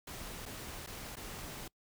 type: noise with dropouts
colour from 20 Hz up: pink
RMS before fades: -45 dBFS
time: 0.07-1.68 s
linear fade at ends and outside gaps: 5 ms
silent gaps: 0.456-0.46 / 0.864-0.872 / 1.157-1.167 s
effects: noise-tail reverb RT60 0.1 s tail -24 dB re dry